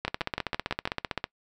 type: two click trains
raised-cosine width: 0.3 ms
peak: -12 / -12 dBFS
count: 19 / 6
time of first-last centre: 0.08-1.241 / 0.05-0.875 s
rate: 15.5 / 6.06 Hz
effects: noise-tail reverb RT60 0.1 s tail -24 dB re dry